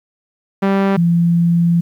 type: tone pair in turn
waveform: sawtooth / sine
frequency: 195.7 / 170.42 Hz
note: G3 / F3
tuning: -3 / -42 cents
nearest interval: major second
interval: 239 cents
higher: first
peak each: -8 / -10 dBFS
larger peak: first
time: 0.62-0.97 / 0.97-1.81 s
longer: second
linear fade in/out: 10 ms
effects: low-pass 2000 Hz 12 dB/octave + 8-bit